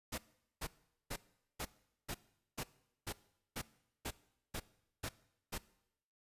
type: noise bursts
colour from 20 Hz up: pink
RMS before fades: -41 dBFS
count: 12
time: 0.12-5.582 s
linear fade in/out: 10 ms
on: 61 ms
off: 430 ms
effects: noise-tail reverb RT60 0.8 s tail -20 dB re dry + resampled to 32000 Hz